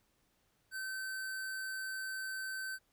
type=tone; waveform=square; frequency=1539 Hz; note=G6; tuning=32 cents flat; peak=-39 dBFS; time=0.71-2.79 s; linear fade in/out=50 ms; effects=pink hiss -75 dBFS RMS until 2.92 s